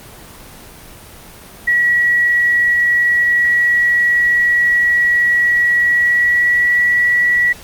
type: tone with pitch glide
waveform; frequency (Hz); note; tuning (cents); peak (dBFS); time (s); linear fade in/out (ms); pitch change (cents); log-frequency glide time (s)
sine; 1926 to 1940.5; B6 to B6; -44 to -31; -10; 1.67-7.53; 10; +13; 5.87-6.75
effects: pink hiss -37 dBFS RMS until 7.63 s + Opus 24 kbps